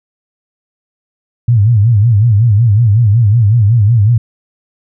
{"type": "tone with vibrato", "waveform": "sine", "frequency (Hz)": 110, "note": "A2", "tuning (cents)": 0, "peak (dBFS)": -5, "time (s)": [1.48, 4.18], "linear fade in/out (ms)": 5, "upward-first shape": "sine", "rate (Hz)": 5.4, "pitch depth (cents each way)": 180, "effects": []}